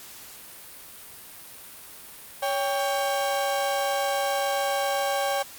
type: tone pair together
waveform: 35% pulse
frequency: 560 / 793.5 Hz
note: C#5 / G5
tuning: +18 / +21 cents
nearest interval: tritone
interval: 603 cents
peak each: -25 dBFS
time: 2.42-5.43 s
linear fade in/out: 10 ms
effects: white hiss -44 dBFS RMS until 5.58 s + Opus 48 kbps